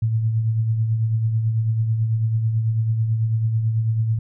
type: tone with tremolo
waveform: sine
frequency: 111.8 Hz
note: A2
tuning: 28 cents sharp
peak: -15 dBFS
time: 0.02-4.19 s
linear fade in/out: 5 ms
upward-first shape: triangle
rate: 9.1 Hz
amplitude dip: 50%
effects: none